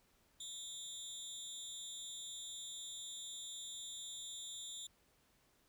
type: tone with amplitude modulation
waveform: 25% pulse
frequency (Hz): 3600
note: A7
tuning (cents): +39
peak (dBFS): -38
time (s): 0.4-4.87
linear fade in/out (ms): 5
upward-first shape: sine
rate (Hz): 256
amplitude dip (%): 90
effects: pink hiss -73 dBFS RMS until 5.68 s